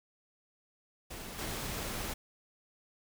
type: noise with level steps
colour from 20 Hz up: pink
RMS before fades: -44 / -38 dBFS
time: 1.1-2.14 s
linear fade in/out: 10 ms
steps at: 1.38 s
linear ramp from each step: 10 ms
effects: none